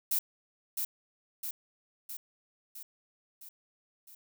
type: noise with echo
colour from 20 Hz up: violet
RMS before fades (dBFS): -29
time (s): 0.11-0.19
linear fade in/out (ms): 5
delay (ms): 660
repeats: 6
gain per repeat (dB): -4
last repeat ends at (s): 4.15
effects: none